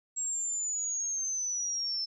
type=linear sweep; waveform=sine; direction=down; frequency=7620 to 5274 Hz; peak=-30 dBFS; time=0.16-2.06 s; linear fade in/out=20 ms; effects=none